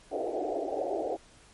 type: band-pass noise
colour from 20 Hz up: white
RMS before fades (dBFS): -32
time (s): 0.11-1.17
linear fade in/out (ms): 20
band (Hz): 290 to 770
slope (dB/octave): 96
effects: pink hiss -57 dBFS RMS until 1.53 s + MP3 48 kbps